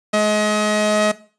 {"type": "tone pair together", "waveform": "sawtooth", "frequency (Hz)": [211.7, 634], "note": ["G#3", "D#5"], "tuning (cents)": [33, 32], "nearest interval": "octave + perfect fifth", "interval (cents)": 1899, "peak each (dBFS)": [-15, -14], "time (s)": [0.13, 1.12], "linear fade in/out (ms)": 10, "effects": ["noise-tail reverb RT60 0.4 s tail -17 dB re dry", "resampled to 22050 Hz"]}